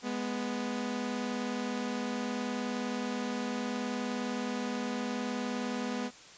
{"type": "tone pair together", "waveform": "sawtooth", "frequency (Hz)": [207.6, 246.9], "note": ["G#3", "B3"], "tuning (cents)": [0, 0], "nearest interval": "minor third", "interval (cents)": 300, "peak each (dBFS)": [-33, -30], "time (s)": [0.02, 6.11], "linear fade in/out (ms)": 50, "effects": ["white hiss -52 dBFS RMS until 6.37 s", "resampled to 16000 Hz"]}